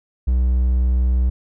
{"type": "tone", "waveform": "triangle", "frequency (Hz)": 62.4, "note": "B1", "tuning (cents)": 19, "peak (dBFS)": -12, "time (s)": [0.27, 1.3], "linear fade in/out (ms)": 10, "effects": []}